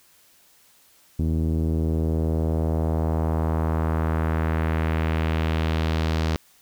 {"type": "tone with low-pass filter sweep", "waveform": "sawtooth", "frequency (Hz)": 80, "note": "D#2", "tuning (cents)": 49, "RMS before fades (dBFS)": -23, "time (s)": [1.19, 6.36], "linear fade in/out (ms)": 0, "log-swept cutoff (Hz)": [270, 5000], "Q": 1.4, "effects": ["white hiss -57 dBFS RMS until 6.61 s"]}